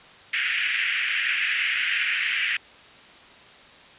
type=band-pass noise; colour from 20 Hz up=white; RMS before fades=-25 dBFS; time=0.33-2.57 s; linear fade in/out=5 ms; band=1600 to 2900 Hz; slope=48 dB/octave; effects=white hiss -48 dBFS RMS until 3.98 s + resampled to 8000 Hz